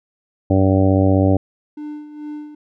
harmonic tone, 95.8 Hz, G2, 39 cents flat, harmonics 1 / 2 / 3 / 4 / 5 / 6 / 7 / 8, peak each -15 / -21 / -16 / -25 / -24 / -21 / -28 / -27 dBFS, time 0.5-1.37 s, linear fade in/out 5 ms
triangle tone with tremolo, 299 Hz, D4, 31 cents sharp, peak -24 dBFS, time 1.77-2.55 s, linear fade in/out 5 ms, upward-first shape sine, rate 2.3 Hz, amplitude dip 65%
effects none

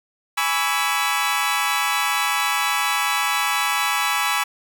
20% pulse chord, C# minor seventh, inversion second, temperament equal with one note detuned, 830.6 / 987.8 / 1136 / 1318.5 Hz, G#5 / B5 / C#6 / E6, 0 / 0 / +42 / 0 cents, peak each -20 dBFS, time 0.37-4.44 s, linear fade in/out 10 ms, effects none

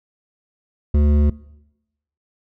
sine tone with hard clipping, 73.42 Hz, D2, in tune, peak -14 dBFS, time 0.94-1.3 s, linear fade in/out 5 ms, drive 11 dB, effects noise-tail reverb RT60 0.9 s tail -21 dB re dry

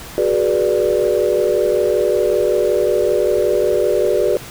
sine chord, G# half-diminished seventh, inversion third, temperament equal with one note detuned, 370 / 415.3 / 487.4 / 587.3 Hz, F#4 / G#4 / B4 / D5, 0 / 0 / -23 / 0 cents, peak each -18 dBFS, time 0.18-4.37 s, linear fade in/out 0 ms, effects tanh soft clip ceiling -4 dBFS + pink hiss -34 dBFS RMS until 4.5 s

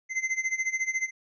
square tone with tremolo, 2067 Hz, C7, 22 cents flat, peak -24 dBFS, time 0.09-1.11 s, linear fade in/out 50 ms, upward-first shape sine, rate 14 Hz, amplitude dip 85%, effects resampled to 16000 Hz

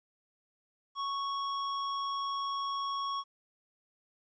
square tone, 1108.7 Hz, C#6, in tune, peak -33 dBFS, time 0.95-3.24 s, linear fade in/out 50 ms, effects resampled to 16000 Hz + 12-bit

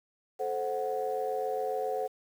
sine chord, F# diminished, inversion first, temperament equal with one note detuned, 436 / 523.3 / 740 Hz, A4 / C5 / F#5, -16 / 0 / 0 cents, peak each -33 dBFS, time 0.39-2.08 s, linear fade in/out 20 ms, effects tanh soft clip ceiling -21 dBFS + 9-bit

